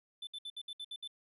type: tone bursts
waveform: triangle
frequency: 3520 Hz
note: A7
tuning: in tune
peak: -39 dBFS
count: 8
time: 0.22-1.076 s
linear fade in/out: 5 ms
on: 51 ms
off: 64 ms
effects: resampled to 32000 Hz

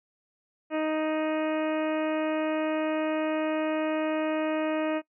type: harmonic tone with a mistuned harmonic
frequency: 311.6 Hz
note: D#4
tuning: 3 cents sharp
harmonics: 1 / 2 / 3 / 4 / 5 / 6 / 7 / 8 / 9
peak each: -28 / -29 / -38 / -39 / -43 / -43 / -46 / -42 / -48 dBFS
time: 0.7-5.02 s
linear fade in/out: 50 ms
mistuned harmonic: 9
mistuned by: +33 cents
effects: noise-tail reverb RT60 0.1 s tail -21 dB re dry

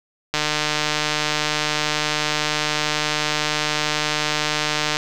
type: click train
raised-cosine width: 0.2 ms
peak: -3 dBFS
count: 700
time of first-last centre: 0.34-4.969 s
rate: 151 Hz
effects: none

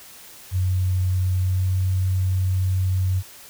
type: tone with pitch glide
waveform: sine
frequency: 92.2 to 93.33 Hz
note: F#2 to F#2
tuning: -6 to +15 cents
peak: -18 dBFS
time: 0.51-3.23 s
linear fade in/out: 50 ms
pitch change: +21 cents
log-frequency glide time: 1.43-1.64 s
effects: white hiss -44 dBFS RMS until 3.49 s

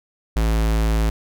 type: tone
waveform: square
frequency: 54.8 Hz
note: A1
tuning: 6 cents flat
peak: -17 dBFS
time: 0.36-1.1 s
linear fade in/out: 5 ms
effects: none

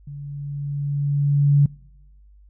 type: tone with level ramp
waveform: sine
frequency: 142.9 Hz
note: D3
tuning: 47 cents flat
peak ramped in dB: -32 to -10 dBFS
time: 0.07-1.66 s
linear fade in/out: 5 ms
effects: noise-tail reverb RT60 1.0 s tail -25 dB re dry + added 50 Hz sine -47 dBFS peak until 2.49 s

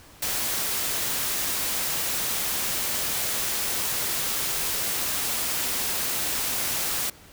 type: noise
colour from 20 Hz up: white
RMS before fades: -27 dBFS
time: 0.22-7.1 s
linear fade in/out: 5 ms
effects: pink hiss -50 dBFS RMS until 7.32 s

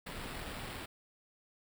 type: noise with sample-and-hold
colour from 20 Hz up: pink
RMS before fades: -43 dBFS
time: 0.06-0.86 s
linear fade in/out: 10 ms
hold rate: 6300 Hz
effects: none

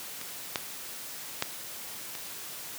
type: clicks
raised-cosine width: 0.2 ms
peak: -23 / -10 / -9 / -20 dBFS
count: 4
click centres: 0.214 / 0.558 / 1.424 / 2.152 s
effects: white hiss -41 dBFS RMS until 2.78 s + high-pass 100 Hz 12 dB/octave

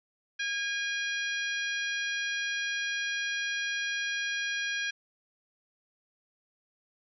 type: harmonic tone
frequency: 816 Hz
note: G#5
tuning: 31 cents flat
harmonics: 2 / 3 / 4 / 5 / 6 / 7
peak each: -32 / -36 / -38 / -43 / -47 / -43 dBFS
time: 0.39-4.91 s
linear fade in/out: 10 ms
effects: none

